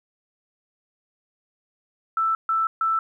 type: tone bursts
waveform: sine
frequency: 1324 Hz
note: E6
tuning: 7 cents sharp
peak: -19 dBFS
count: 3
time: 2.17-2.99 s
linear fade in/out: 2 ms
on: 180 ms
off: 140 ms
effects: 10-bit